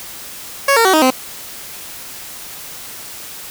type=tone with pitch steps; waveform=15% pulse; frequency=554.4 / 458.2 / 378.7 / 312.9 / 258.6 Hz; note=C#5 / A#4 / F#4 / D#4 / C4; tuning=0 / -30 / +40 / +10 / -20 cents; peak=-3 dBFS; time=0.68-1.105 s; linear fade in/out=5 ms; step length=85 ms; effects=white hiss -32 dBFS RMS until 3.5 s